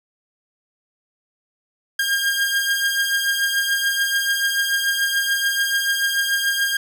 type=beating tone pair; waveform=sawtooth; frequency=1611 / 1617.9 Hz; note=G6 / G#6; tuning=+47 / -46 cents; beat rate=6.9 Hz; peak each=-16 / -21 dBFS; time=1.99-6.77 s; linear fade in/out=5 ms; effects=none